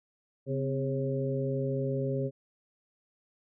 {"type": "harmonic tone with a mistuned harmonic", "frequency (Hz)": 135.8, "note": "C#3", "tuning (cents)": -35, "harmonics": [1, 2, 3, 4], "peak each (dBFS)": [-31, -36, -34, -35], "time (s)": [0.46, 2.31], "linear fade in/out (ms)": 50, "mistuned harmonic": 2, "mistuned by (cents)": -80, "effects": []}